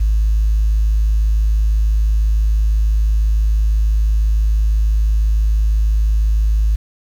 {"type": "tone", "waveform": "sine", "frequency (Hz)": 53, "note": "G#1", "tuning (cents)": 36, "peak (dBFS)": -10, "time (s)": [0, 6.76], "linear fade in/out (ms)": 10, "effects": ["tanh soft clip ceiling -8 dBFS", "7-bit"]}